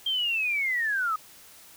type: linear sweep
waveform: sine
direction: down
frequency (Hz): 3202 to 1235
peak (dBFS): -24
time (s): 0.06-1.16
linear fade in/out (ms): 5
effects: white hiss -51 dBFS RMS until 1.76 s